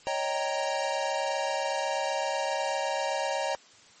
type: chord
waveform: square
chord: Eb dominant seventh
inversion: third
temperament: equal with one note detuned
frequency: 554.4 / 622.3 / 780.8 / 932.3 Hz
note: Db5 / Eb5 / G5 / Bb5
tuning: 0 / 0 / -7 / 0 cents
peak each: -33 / -34 / -34 / -34 dBFS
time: 0.07-3.55 s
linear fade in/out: 0 ms
effects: white hiss -55 dBFS RMS until 4 s + MP3 32 kbps